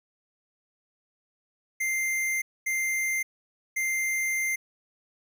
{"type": "tone bursts at uneven times", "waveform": "square", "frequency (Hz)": 2093, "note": "C7", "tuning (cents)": 0, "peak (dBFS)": -26, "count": 3, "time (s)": [[1.8, 2.42], [2.66, 3.23], [3.76, 4.56]], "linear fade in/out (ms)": 10, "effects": []}